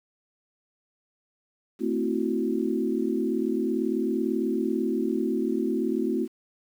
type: chord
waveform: sine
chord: F# half-diminished seventh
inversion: first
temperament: equal with one note detuned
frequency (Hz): 223.6 / 261.6 / 329.6 / 370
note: A3 / C4 / E4 / F#4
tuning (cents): +28 / 0 / 0 / 0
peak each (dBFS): -29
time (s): 1.79-6.28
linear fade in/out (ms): 50
effects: 9-bit